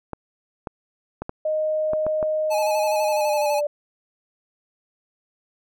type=clicks; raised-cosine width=1 ms; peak=-15 dBFS; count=7; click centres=0.133 / 0.672 / 1.22 / 1.294 / 1.934 / 2.066 / 2.228 s
type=tone with pitch glide; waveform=sine; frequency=620 to 587.9 Hz; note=D#5 to D5; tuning=-6 to +2 cents; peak=-20 dBFS; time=1.45-3.67 s; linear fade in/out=5 ms; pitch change=-92 cents; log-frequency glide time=3-3.53 s
type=tone with vibrato; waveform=square; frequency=850 Hz; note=G#5; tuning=40 cents sharp; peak=-24 dBFS; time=2.5-3.61 s; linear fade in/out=20 ms; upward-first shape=square; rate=12 Hz; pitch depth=38 cents each way
effects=none